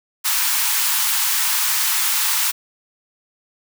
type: high-pass noise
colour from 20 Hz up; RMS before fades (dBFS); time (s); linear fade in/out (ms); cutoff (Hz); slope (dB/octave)
white; -19; 0.24-2.52; 20; 820; 96
effects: none